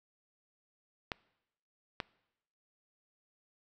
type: clicks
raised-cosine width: 0.3 ms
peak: -18 dBFS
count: 2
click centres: 1.118 / 2.002 s
effects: noise-tail reverb RT60 0.9 s tail -23 dB re dry